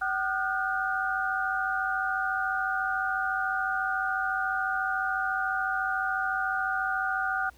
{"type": "tone cluster", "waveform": "sine", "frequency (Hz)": [762, 1213, 1439, 1533], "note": ["G5", "D#6", "F#6", "G6"], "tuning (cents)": [-49, -44, -49, -39], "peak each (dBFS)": [-31, -35, -29, -34], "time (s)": [0.01, 7.5], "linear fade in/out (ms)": 10, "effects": ["added 60 Hz sine -55 dBFS peak until 7.57 s", "pink hiss -60 dBFS RMS until 7.57 s"]}